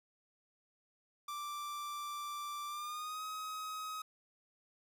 45% pulse tone with pitch glide, 1174.7 to 1266.3 Hz, D6 to D#6, 0 to +30 cents, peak -40 dBFS, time 1.28-4.02 s, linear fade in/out 5 ms, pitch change +130 cents, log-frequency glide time 2.67-3.23 s, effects none

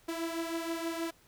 sawtooth beating tone pair, 329.6 / 335.9 Hz, E4 / E4, 0 / +33 cents, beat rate 6.3 Hz, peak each -31 / -35 dBFS, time 0.08-1.11 s, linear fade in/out 10 ms, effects pink hiss -63 dBFS RMS until 1.27 s

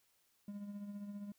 triangle tone with tremolo, 203.5 Hz, G#3, 35 cents flat, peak -39 dBFS, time 0.48-1.32 s, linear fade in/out 2 ms, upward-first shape triangle, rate 15 Hz, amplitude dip 55%, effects white hiss -75 dBFS RMS until 1.38 s

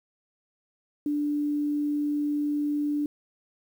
sine tone with quantisation, 293.7 Hz, D4, in tune, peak -24 dBFS, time 1.06-3.06 s, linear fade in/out 2 ms, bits 9, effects none

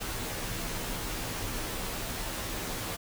pink noise with comb filter, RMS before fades -35 dBFS, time 0-2.97 s, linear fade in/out 20 ms, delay 14 ms, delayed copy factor -0.7, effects none

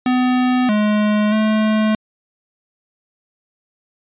square tone with pitch steps, 251.9 / 210.6 / 216.2 Hz, B3 / G#3 / A3, +34 / +24 / -30 cents, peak -14 dBFS, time 0.06-1.95 s, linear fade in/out 2 ms, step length 630 ms, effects resampled to 8000 Hz

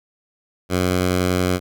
10% pulse tone, 91 Hz, F#2, 28 cents flat, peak -9 dBFS, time 0.69-1.6 s, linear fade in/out 50 ms, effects none

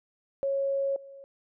sine tone with level steps, 550 Hz, C#5, 14 cents flat, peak -25 / -44 dBFS, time 0.43-1.24 s, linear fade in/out 0 ms, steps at 0.96 s, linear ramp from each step 2 ms, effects none

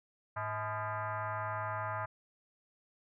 sine tone with frequency modulation, 107.7 Hz, A2, 37 cents flat, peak -34 dBFS, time 0.36-2.06 s, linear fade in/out 10 ms, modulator 374 Hz, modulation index 3.9, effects none

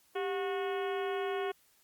harmonic tone with a mistuned harmonic, 365.1 Hz, F#4, 23 cents flat, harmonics 1 / 2 / 3 / 4 / 5 / 6 / 7 / 8 / 9, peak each -33 / -39 / -43 / -45 / -47 / -49 / -50 / -51 / -52 dBFS, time 0.15-1.52 s, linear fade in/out 10 ms, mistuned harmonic 1, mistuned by +130 cents, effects white hiss -67 dBFS RMS until 1.83 s + Opus 48 kbps

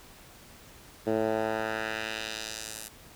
10% pulse tone with band-pass filter sweep, 110 Hz, A2, in tune, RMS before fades -32 dBFS, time 1.06-2.89 s, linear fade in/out 20 ms, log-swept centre 410 to 11000 Hz, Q 1.1, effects pink hiss -52 dBFS RMS until 3.15 s

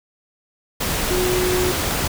sine tone in noise, 364.2 Hz, F#4, 27 cents flat, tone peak -19 dBFS, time 1.1-1.72 s, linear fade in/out 10 ms, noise pink, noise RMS -22 dBFS, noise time 0.8-2.08 s, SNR 0 dB, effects none

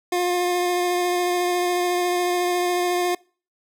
25% pulse tone with vibrato, 355.5 Hz, F4, 31 cents sharp, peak -16 dBFS, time 0.12-3.15 s, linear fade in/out 5 ms, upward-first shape sine, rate 14 Hz, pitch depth 13 cents each way, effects noise-tail reverb RT60 0.4 s tail -25 dB re dry

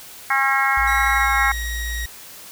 harmonic tone, 270.9 Hz, C#4, 40 cents flat, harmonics 3 / 4 / 5 / 6 / 7 / 8, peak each -23 / -23 / -23 / -23 / -23 / -23 dBFS, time 0.3-1.52 s, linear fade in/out 5 ms
sine tone, 57.5 Hz, A#1, 23 cents flat, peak -25 dBFS, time 0.77-2.06 s, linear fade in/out 5 ms
sawtooth tone with pitch glide, 1931 to 1892.4 Hz, B6 to A#6, -39 to +26 cents, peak -24 dBFS, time 0.87-2.06 s, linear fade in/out 5 ms, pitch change -35 cents, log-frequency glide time 1.1-1.32 s
effects white hiss -40 dBFS RMS until 2.51 s

